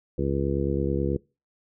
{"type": "harmonic tone", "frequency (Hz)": 69.3, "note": "C#2", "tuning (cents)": 0, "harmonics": [1, 2, 3, 4, 5, 6, 7], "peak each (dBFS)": [-30, -29, -31, -34, -29, -32, -32], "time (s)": [0.18, 1.17], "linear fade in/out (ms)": 5, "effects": ["noise-tail reverb RT60 0.3 s tail -24 dB re dry"]}